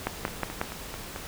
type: two click trains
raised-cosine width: 0.5 ms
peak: -21 / -11 dBFS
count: 5 / 4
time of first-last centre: 0.28-1.161 / 0.07-0.614 s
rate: 4.54 / 5.51 Hz
effects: pink hiss -40 dBFS RMS until 1.27 s